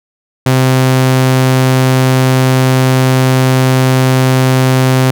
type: tone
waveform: sawtooth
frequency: 130 Hz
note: C3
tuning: 11 cents flat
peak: -3 dBFS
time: 0.46-5.11 s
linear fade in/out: 5 ms
effects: none